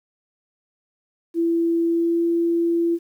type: tone with pitch glide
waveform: sine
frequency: 335 to 338.1 Hz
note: E4 to E4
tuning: +28 to +44 cents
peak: -17 dBFS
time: 1.34-2.99 s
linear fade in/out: 50 ms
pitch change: +16 cents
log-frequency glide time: 1.85-2.22 s
effects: 9-bit